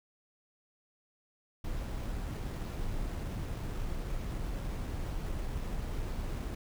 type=noise with sample-and-hold; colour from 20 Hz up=brown; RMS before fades=-36 dBFS; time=1.64-6.55 s; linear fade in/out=5 ms; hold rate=8820 Hz; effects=none